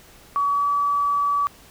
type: tone with pitch glide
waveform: sine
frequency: 1135 to 1146.2 Hz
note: C#6 to D6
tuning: +41 to -42 cents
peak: -18 dBFS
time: 0.36-1.47 s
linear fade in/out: 0 ms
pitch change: +17 cents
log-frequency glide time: 0.5-0.67 s
effects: pink hiss -49 dBFS RMS until 1.7 s